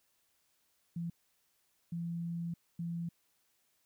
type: tone bursts at uneven times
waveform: sine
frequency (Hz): 169.5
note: E3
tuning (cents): +49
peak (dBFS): -35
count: 3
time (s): 0.96-1.1 / 1.92-2.54 / 2.79-3.09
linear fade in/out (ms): 5
effects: white hiss -75 dBFS RMS until 3.85 s